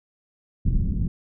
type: low-pass noise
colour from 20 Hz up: pink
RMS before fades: -22 dBFS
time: 0.65-1.08 s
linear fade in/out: 5 ms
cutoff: 200 Hz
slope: 24 dB/octave
effects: none